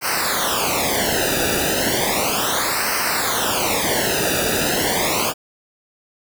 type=noise with flanger; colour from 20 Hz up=pink; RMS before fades=-20 dBFS; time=0.01-5.34 s; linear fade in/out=50 ms; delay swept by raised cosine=0.28 to 0.94 ms; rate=0.34 Hz; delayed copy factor=-1; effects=none